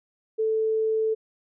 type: tone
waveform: sine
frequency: 440 Hz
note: A4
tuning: in tune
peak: -21 dBFS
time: 0.38-1.15 s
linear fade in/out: 20 ms
effects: none